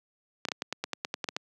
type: clicks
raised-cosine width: 0.2 ms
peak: -13 dBFS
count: 12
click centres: 0.452 / 0.486 / 0.518 / 0.621 / 0.726 / 0.84 / 0.933 / 1.049 / 1.141 / 1.242 / 1.288 / 1.365 s
effects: high-pass 200 Hz 12 dB/octave